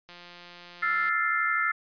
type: click train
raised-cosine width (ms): 0.2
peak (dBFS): -29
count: 176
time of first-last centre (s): 0.09-1.09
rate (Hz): 175
type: chord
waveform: sine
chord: F major seventh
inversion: third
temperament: equal with one note detuned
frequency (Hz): 1318.5 / 1390.5 / 1760 / 2093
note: E6 / F6 / A6 / C7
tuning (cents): 0 / -8 / 0 / 0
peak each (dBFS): -29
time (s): 0.82-1.72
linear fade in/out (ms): 10
effects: resampled to 11025 Hz